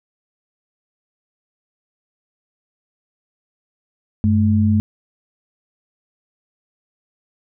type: tone pair together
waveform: sine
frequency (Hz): 95.95 / 215.4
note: G2 / A3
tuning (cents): -37 / -37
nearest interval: octave + major second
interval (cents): 1400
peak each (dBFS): -15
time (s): 4.24-4.8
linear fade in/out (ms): 0
effects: none